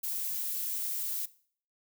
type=noise; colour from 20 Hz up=violet; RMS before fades=-34 dBFS; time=0.03-1.26 s; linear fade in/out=10 ms; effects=noise-tail reverb RT60 0.5 s tail -19 dB re dry